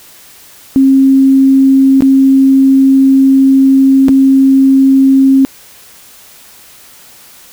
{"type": "tone with dropouts", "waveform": "sine", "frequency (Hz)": 268.7, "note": "C4", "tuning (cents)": 46, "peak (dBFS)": -3, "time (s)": [0.76, 5.45], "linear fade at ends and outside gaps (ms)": 0, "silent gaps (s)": [[2.007, 2.022], [4.084, 4.091]], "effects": ["white hiss -38 dBFS RMS until 7.52 s"]}